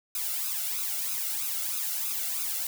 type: noise with flanger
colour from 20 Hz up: blue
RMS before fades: -31 dBFS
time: 0.15-2.67 s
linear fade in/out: 2 ms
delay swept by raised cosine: 0.78 to 1.46 ms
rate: 3.1 Hz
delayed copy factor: +0.75
effects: none